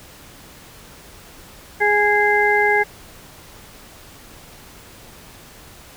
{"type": "harmonic tone with a mistuned harmonic", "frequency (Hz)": 415.3, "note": "G#4", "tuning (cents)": 0, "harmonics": [1, 2, 4, 5], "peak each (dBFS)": [-19, -19, -19, -19], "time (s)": [1.8, 2.84], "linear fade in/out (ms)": 20, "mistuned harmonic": 4, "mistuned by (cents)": -16, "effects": ["pink hiss -43 dBFS RMS until 5.96 s"]}